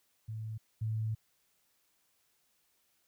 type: tone pair in turn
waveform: sine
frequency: 110 / 110 Hz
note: A2 / A2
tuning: 0 / 0 cents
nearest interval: unison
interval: 0 cents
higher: neither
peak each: -37 / -31 dBFS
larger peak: second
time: 0.28-0.58 / 0.81-1.15 s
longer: second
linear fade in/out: 10 ms
effects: white hiss -74 dBFS RMS until 3.07 s